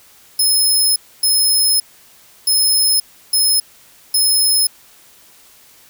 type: tone bursts at uneven times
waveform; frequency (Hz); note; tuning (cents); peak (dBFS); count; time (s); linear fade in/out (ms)
15% pulse; 5170; E8; -34; -6; 5; 0.39-0.96 / 1.23-1.8 / 2.47-3 / 3.33-3.6 / 4.14-4.67; 5
effects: white hiss -47 dBFS RMS until 5.89 s